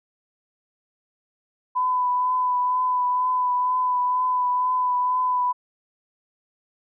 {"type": "tone with vibrato", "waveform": "sine", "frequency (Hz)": 1000, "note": "B5", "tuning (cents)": 21, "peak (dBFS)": -19, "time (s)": [1.75, 5.53], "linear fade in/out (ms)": 20, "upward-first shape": "triangle", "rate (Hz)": 2.1, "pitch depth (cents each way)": 21, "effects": []}